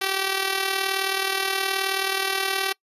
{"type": "tone with amplitude modulation", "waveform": "5% pulse", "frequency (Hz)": 386.2, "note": "G4", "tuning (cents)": -26, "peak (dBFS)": -9, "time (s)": [0.01, 2.73], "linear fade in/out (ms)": 10, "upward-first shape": "sine", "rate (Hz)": 38.9, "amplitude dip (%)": 55, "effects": ["noise-tail reverb RT60 0.1 s tail -25 dB re dry", "resampled to 32000 Hz"]}